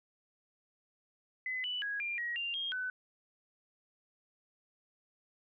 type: tone with pitch steps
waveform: sine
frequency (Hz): 2023 / 2971 / 1655 / 2391 / 1900 / 2788 / 3236 / 1505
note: B6 / F#7 / G#6 / D7 / A#6 / F7 / G#7 / F#6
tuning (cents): +41 / +6 / -6 / +30 / +33 / -4 / -46 / +29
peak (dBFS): -34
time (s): 1.46-2.9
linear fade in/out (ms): 2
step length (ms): 180
effects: none

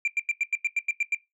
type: tone bursts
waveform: sine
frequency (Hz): 2369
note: D7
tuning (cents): +14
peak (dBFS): -19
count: 10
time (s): 0.05-1.148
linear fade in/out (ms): 2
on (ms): 27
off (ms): 92
effects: noise-tail reverb RT60 0.2 s tail -21 dB re dry + tanh soft clip ceiling -20 dBFS

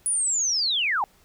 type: linear sweep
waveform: sine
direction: down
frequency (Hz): 9956 to 740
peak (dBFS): -21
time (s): 0.06-1.04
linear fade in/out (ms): 0
effects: pink hiss -59 dBFS RMS until 1.24 s

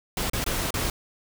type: noise with dropouts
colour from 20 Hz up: pink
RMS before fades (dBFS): -27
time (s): 0.17-0.9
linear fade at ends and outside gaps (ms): 2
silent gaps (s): 0.298-0.333 / 0.442-0.463 / 0.706-0.74
effects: none

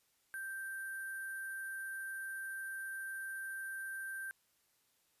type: tone with sample-and-hold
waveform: sine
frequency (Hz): 1568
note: G6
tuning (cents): 0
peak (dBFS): -40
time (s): 0.34-4.31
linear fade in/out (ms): 0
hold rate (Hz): 11025
effects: white hiss -75 dBFS RMS until 5.2 s + resampled to 32000 Hz

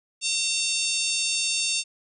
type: harmonic tone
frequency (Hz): 908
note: A#5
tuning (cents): -46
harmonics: 3 / 4 / 5 / 6 / 7 / 8 / 9 / 10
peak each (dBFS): -29 / -30 / -31 / -32 / -32 / -33 / -34 / -34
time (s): 0.21-1.84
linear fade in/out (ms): 50
effects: none

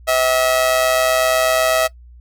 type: tone with amplitude modulation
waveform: sawtooth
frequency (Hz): 645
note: E5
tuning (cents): -38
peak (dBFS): -7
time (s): 0.07-1.88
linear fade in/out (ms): 20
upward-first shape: sine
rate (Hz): 128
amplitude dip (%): 60
effects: noise-tail reverb RT60 0.1 s tail -21 dB re dry + added 60 Hz sine -39 dBFS peak until 2.2 s

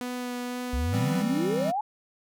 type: tone with vibrato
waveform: sawtooth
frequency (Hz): 246.9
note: B3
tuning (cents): 0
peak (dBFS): -27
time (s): 0.01-1.22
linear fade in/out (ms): 0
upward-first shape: sine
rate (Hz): 2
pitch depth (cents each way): 10
type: exponential sweep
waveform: sine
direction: up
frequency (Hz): 61.4 to 880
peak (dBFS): -25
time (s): 0.73-1.81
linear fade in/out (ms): 5
type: chord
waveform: square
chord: C major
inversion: first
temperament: equal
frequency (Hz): 164.81 / 196 / 261.6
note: E3 / G3 / C4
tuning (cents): 0 / 0 / 0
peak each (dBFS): -34 / -32 / -33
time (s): 0.92-1.72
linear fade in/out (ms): 20
effects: none

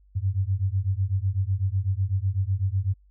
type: beating tone pair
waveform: sine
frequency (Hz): 92.5 / 100.5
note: F#2 / G2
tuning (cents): 0 / +44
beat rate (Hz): 8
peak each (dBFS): -25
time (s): 0.15-2.94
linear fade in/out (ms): 20
effects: added 49 Hz sine -54 dBFS peak until 3.1 s

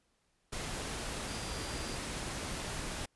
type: tone in noise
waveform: sine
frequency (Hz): 4769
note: D8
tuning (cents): +26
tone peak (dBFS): -49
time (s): 1.28-1.96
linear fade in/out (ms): 10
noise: pink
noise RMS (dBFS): -39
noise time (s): 0.52-3.06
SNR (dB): -13
effects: pink hiss -75 dBFS RMS until 3.15 s + resampled to 24000 Hz

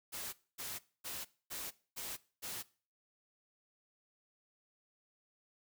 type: noise bursts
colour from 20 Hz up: white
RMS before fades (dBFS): -43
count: 6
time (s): 0.12-2.63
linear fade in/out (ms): 20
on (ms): 210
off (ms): 250
effects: noise-tail reverb RT60 0.4 s tail -20 dB re dry

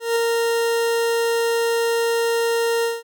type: tone with ADSR envelope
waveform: 40% pulse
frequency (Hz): 463.4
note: A#4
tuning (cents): -10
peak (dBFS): -15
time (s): 0-3.03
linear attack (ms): 160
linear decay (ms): 6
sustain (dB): -2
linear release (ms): 190
effects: none

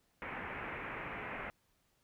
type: low-pass noise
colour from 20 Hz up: white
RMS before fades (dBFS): -43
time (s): 0.22-1.5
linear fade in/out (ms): 0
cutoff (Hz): 2400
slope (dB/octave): 48
effects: pink hiss -75 dBFS RMS until 2.03 s

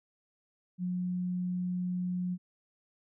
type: tone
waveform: sine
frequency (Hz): 180.2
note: F#3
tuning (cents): -45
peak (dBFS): -30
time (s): 0.78-2.38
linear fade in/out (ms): 50
effects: none

